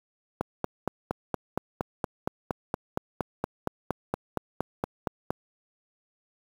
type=click train; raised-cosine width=1 ms; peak=-12 dBFS; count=22; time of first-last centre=0.41-5.305 s; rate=4.29 Hz; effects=high-pass 80 Hz 12 dB/octave + 7-bit